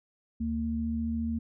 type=tone pair together; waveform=sine; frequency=76.1 / 228.6 Hz; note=D#2 / A#3; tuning=-38 / -34 cents; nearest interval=octave + perfect fifth; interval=1904 cents; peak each=-34 / -29 dBFS; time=0.4-1.39 s; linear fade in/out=10 ms; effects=none